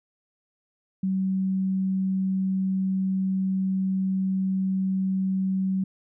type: tone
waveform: sine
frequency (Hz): 190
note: F#3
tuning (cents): +46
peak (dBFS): -22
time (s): 1.03-5.84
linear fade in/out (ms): 5
effects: none